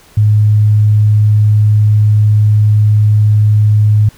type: tone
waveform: sine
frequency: 105.8 Hz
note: G#2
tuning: 33 cents sharp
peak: -5 dBFS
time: 0.17-4.09 s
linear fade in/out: 5 ms
effects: pink hiss -43 dBFS RMS until 4.17 s